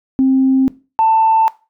sine tone pair in turn, 264.4 / 889.3 Hz, C4 / A5, +18 / +18 cents, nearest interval octave + major sixth, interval 2100 cents, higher second, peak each -8 dBFS, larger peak neither, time 0.19-0.68 / 0.99-1.48 s, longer neither, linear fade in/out 0 ms, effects noise-tail reverb RT60 0.3 s tail -19 dB re dry + tanh soft clip ceiling -4 dBFS

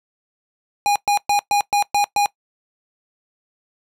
square tone bursts, 818 Hz, G#5, 26 cents flat, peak -15 dBFS, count 7, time 0.86-2.259 s, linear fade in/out 0 ms, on 97 ms, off 120 ms, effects noise-tail reverb RT60 0.1 s tail -20 dB re dry + low-pass 12000 Hz 12 dB/octave

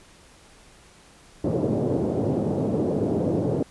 white band-pass noise, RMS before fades -24 dBFS, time 1.44-3.63 s, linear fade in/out 5 ms, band 100 to 490 Hz, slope 24 dB/octave, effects pink hiss -52 dBFS RMS until 3.7 s + resampled to 24000 Hz

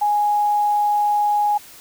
sine tone, 830 Hz, G#5, 1 cent flat, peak -15 dBFS, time 0.01-1.58 s, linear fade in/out 10 ms, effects white hiss -43 dBFS RMS until 1.8 s

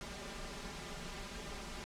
pink noise with comb filter, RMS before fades -45 dBFS, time 0.01-1.84 s, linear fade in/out 0 ms, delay 5 ms, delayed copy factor +0.8, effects low-pass 7000 Hz 12 dB/octave

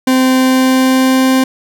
40% pulse tone with pitch glide, 259.1 to 261.5 Hz, C4 to C4, -17 to -1 cents, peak -7 dBFS, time 0.07-1.44 s, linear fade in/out 5 ms, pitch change +16 cents, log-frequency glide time 0.36-1.29 s, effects none

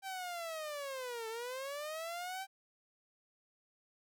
sawtooth linear two-way sweep, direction down then up, 783 to 440 to 783 Hz, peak -36 dBFS, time 0.02-2.47 s, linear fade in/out 50 ms, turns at 1.28 s, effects none

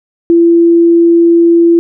sine tone, 338.2 Hz, E4, 44 cents sharp, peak -3 dBFS, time 0.3-1.79 s, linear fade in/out 0 ms, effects none

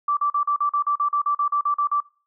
sine tone bursts, 1165 Hz, D6, 14 cents flat, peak -18 dBFS, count 15, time 0.08-2.004 s, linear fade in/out 5 ms, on 90 ms, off 41 ms, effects noise-tail reverb RT60 0.4 s tail -22 dB re dry

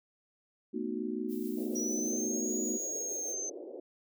sine chord, B dominant seventh, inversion third, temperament just, 222.2 / 246.9 / 308.7 / 370.4 Hz, A3 / B3 / D#4 / F#4, +17 / 0 / -14 / +2 cents, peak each -38 dBFS, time 0.73-2.78 s, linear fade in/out 20 ms
violet noise with tremolo, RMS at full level -49 dBFS, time 1.28-3.36 s, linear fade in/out 50 ms, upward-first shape triangle, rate 6.6 Hz, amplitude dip 40%
white band-pass noise, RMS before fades -45 dBFS, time 1.57-3.8 s, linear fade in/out 5 ms, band 300 to 580 Hz, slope 48 dB/octave
sine linear two-way sweep, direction up then down, 5780 to 6810 to 6200 Hz, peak -34 dBFS, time 1.75-3.5 s, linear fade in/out 10 ms, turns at 2.61 s
effects none

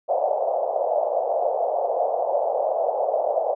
pink band-pass noise, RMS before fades -23 dBFS, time 0.08-3.55 s, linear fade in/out 20 ms, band 540 to 740 Hz, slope 48 dB/octave, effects none

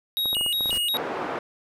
square tone with vibrato, 3300 Hz, G#7, 12 cents flat, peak -23 dBFS, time 0.17-0.97 s, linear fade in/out 0 ms, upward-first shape square, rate 2.8 Hz, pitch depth 240 cents each way
clicks, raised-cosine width 1 ms, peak -21 dBFS, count 9, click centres 0.257 / 0.33 / 0.368 / 0.411 / 0.463 / 0.608 / 0.658 / 0.695 / 0.729 s
pink noise with exponential growth, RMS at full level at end -35 dBFS, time 0.36-0.78 s, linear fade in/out 5 ms, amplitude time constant 91 ms
pink band-pass noise, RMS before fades -30 dBFS, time 0.94-1.39 s, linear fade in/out 2 ms, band 370 to 1300 Hz, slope 12 dB/octave
effects none

